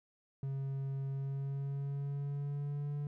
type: tone with pitch glide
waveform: triangle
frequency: 136.3 to 145.24 Hz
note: C#3 to D3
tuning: -29 to -19 cents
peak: -33 dBFS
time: 0.43-3.07 s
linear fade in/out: 2 ms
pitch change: +110 cents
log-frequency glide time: 1.1-2.96 s
effects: none